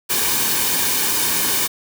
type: noise with comb filter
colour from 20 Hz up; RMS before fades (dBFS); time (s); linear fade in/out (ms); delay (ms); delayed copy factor
white; -19; 0.09-1.68; 20; 1.5; -0.55
effects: none

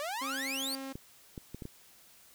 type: exponential sweep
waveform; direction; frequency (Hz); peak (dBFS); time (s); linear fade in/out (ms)
sawtooth; up; 561 to 4746; -31; 0-0.75; 0
type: tone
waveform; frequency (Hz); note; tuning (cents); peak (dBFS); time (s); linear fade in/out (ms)
sawtooth; 268.8; C4; +47; -35; 0.21-0.93; 10
type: clicks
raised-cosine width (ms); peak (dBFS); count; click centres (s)
3; -28; 5; 0.955 / 1.378 / 1.546 / 1.622 / 1.654
effects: white hiss -59 dBFS RMS until 2.34 s

